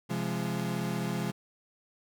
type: chord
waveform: 35% pulse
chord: F minor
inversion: second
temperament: equal with one note detuned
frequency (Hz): 130.81 / 172.21 / 207.7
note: C3 / F3 / Ab3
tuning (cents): 0 / -24 / 0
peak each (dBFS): -34 / -32 / -33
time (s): 0.09-1.32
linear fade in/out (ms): 20
effects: none